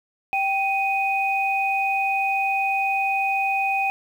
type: tone pair together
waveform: sine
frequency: 781 / 2493 Hz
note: G5 / D#7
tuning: -7 / +3 cents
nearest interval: octave + minor sixth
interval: 2010 cents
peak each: -22 / -23 dBFS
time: 0.33-3.9 s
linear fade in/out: 0 ms
effects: 8-bit